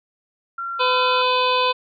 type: tone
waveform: sine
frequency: 1371 Hz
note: F6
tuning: 32 cents flat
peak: -25 dBFS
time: 0.58-1.22 s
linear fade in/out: 5 ms
type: harmonic tone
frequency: 504 Hz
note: B4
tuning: 35 cents sharp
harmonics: 1 / 2 / 3 / 5 / 6 / 7 / 8 / 9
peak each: -22 / -19 / -32 / -25 / -30 / -26 / -31 / -35 dBFS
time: 0.79-1.73 s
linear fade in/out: 20 ms
effects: none